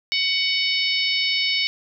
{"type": "harmonic tone with a mistuned harmonic", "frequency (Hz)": 746, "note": "F#5", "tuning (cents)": 14, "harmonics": [3, 4, 5, 6, 7], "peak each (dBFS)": [-24, -25, -26, -27, -27], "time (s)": [0.12, 1.67], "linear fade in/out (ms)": 0, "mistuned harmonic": 7, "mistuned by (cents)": 25, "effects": []}